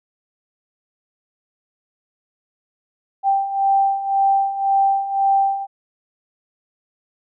sine beating tone pair, 784 / 785.9 Hz, G5 / G5, 0 / +4 cents, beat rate 1.9 Hz, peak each -21 / -16 dBFS, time 3.23-5.67 s, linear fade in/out 50 ms, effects none

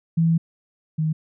sine tone pair in turn, 164.81 / 156.95 Hz, E3 / D#3, 0 / +15 cents, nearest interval minor second, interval 85 cents, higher first, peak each -15 / -19 dBFS, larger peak first, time 0.17-0.38 / 0.98-1.13 s, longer first, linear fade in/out 10 ms, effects none

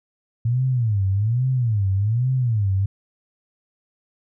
sine tone with vibrato, 111.9 Hz, A2, 30 cents sharp, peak -17 dBFS, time 0.45-2.86 s, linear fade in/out 5 ms, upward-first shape sine, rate 1.2 Hz, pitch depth 270 cents each way, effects none

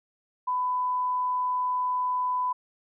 sine tone, 1000 Hz, B5, 21 cents sharp, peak -24 dBFS, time 0.47-2.53 s, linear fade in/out 10 ms, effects none

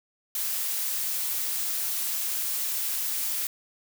blue noise, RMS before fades -29 dBFS, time 0.35-3.47 s, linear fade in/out 2 ms, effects none

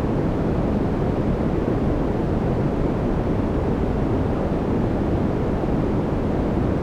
white low-pass noise, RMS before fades -21 dBFS, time 0-6.82 s, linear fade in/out 0 ms, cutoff 340 Hz, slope 12 dB/octave, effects none

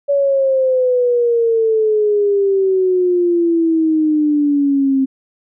sine exponential sweep, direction down, 569 to 264.9 Hz, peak -11 dBFS, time 0.08-5.06 s, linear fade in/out 20 ms, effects none

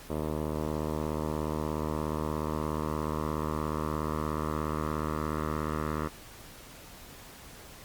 10% pulse tone with low-pass filter sweep, 76.9 Hz, D#2, 20 cents flat, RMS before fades -32 dBFS, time 0.09-6.09 s, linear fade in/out 20 ms, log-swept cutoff 780 to 1400 Hz, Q 2.7, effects pink hiss -49 dBFS RMS until 7.84 s + Opus 48 kbps

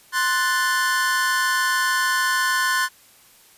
45% pulse chord, F# diminished, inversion second, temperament equal, 1046.5 / 1480 / 1760 Hz, C6 / F#6 / A6, 0 / 0 / 0 cents, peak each -23 dBFS, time 0.12-2.89 s, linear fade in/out 50 ms, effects white hiss -52 dBFS RMS until 3.57 s + resampled to 32000 Hz

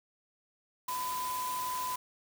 sine tone in noise, 1005 Hz, B5, 30 cents sharp, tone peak -33 dBFS, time 0.88-1.96 s, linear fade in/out 5 ms, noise white, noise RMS -41 dBFS, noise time 0.88-1.96 s, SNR +5 dB, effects none

